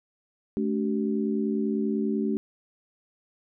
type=tone cluster; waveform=sine; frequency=216.4 / 286.5 / 382.2 Hz; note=A3 / D4 / G4; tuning=-29 / -43 / -44 cents; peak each=-26 / -30 / -30 dBFS; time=0.57-2.37 s; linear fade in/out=0 ms; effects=none